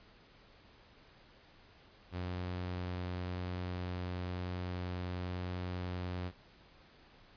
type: tone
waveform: sawtooth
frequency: 90.1 Hz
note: F#2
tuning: 45 cents flat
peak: -33 dBFS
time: 2.11-6.32 s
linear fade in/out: 50 ms
effects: pink hiss -61 dBFS RMS until 7.36 s + resampled to 11025 Hz